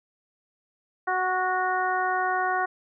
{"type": "harmonic tone with a mistuned harmonic", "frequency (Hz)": 370, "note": "F#4", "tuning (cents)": 0, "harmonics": [1, 2, 3, 4, 5], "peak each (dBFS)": [-33, -26, -29, -29, -33], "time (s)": [1.07, 2.66], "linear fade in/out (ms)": 10, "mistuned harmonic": 4, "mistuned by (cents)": -17, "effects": []}